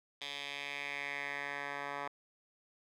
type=tone with band-pass filter sweep; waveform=10% pulse; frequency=142.2 Hz; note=C#3; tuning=45 cents sharp; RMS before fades=-41 dBFS; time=0.21-2.08 s; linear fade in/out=5 ms; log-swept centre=3300 to 1300 Hz; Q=2.9; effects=none